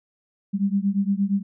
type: beating tone pair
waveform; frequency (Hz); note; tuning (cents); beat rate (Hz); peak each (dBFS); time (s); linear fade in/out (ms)
sine; 194.8 / 203.4; G3 / G#3; -11 / -36; 8.6; -22 / -23; 0.53-1.43; 20
effects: none